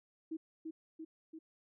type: tone with echo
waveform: sine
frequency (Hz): 320.3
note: E4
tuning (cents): -50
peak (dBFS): -37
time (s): 0.31-0.37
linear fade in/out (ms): 10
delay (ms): 340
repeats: 3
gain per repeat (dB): -3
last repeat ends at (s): 1.39
effects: none